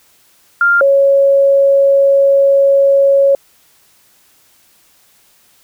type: tone pair in turn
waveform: sine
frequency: 1396.9 / 553 Hz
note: F6 / C#5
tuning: 0 / -4 cents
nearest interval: octave + major third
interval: 1604 cents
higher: first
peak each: -7 / -6 dBFS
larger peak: second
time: 0.61-0.81 / 0.81-3.35 s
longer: second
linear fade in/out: 2 ms
effects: white hiss -51 dBFS RMS until 5.63 s